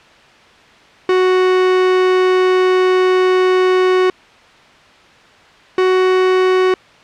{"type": "tone pair in turn", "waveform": "45% pulse", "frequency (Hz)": [370, 371.7], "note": ["F#4", "F#4"], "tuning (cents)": [0, 8], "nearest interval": "unison", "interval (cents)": 8, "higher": "second", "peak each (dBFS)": -10, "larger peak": "neither", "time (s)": [[1.09, 4.1], [5.78, 6.74]], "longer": "first", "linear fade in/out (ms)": 2, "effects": ["white hiss -44 dBFS RMS until 7.03 s", "low-pass 3000 Hz 12 dB/octave"]}